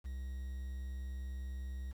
triangle tone with quantisation, 65 Hz, C2, 11 cents flat, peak -37 dBFS, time 0.04-1.93 s, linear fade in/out 20 ms, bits 10, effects none

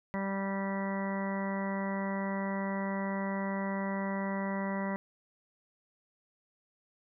harmonic tone, 195.5 Hz, G3, 4 cents flat, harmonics 1 / 2 / 3 / 4 / 5 / 6 / 7 / 8 / 9 / 10, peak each -33 / -44 / -39 / -47 / -40 / -48 / -50 / -50 / -52 / -42 dBFS, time 0.14-4.96 s, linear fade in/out 0 ms, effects none

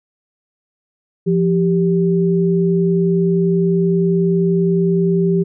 sine tone pair together, 172.8 / 392.1 Hz, F3 / G4, -18 / 0 cents, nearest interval octave + major second, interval 1418 cents, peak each -14 / -16 dBFS, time 1.26-5.44 s, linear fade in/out 20 ms, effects none

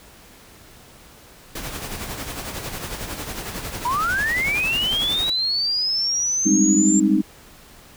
pink noise with tremolo, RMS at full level -29 dBFS, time 1.55-5.3 s, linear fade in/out 5 ms, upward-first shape sine, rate 11 Hz, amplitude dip 50%
sine linear sweep, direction up, 932.3 to 7410 Hz, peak -19 dBFS, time 3.85-7 s, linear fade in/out 5 ms
sine chord, Ab major seventh, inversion third, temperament equal with one note detuned, 196 / 207.7 / 264.7 / 311.1 Hz, G3 / Ab3 / C4 / Eb4, 0 / 0 / +20 / 0 cents, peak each -21 / -20 / -22 / -18 dBFS, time 6.45-7.22 s, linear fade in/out 20 ms
effects pink hiss -47 dBFS RMS until 7.96 s

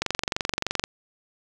click train, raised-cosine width 0.2 ms, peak -7 dBFS, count 20, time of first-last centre 0.02-0.839 s, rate 23.2 Hz, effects none

